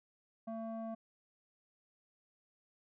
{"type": "tone with low-pass filter", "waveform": "square", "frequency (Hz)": 224.8, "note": "A3", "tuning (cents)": 37, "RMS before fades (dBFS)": -42, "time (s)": [0.47, 0.95], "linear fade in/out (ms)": 10, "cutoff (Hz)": 820, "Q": 7.7, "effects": []}